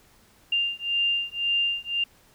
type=beating tone pair; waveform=sine; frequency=2794 / 2795.9 Hz; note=F7 / F7; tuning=0 / +1 cents; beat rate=1.9 Hz; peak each=-26 dBFS; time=0.52-2.04 s; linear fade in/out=5 ms; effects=pink hiss -58 dBFS RMS until 2.34 s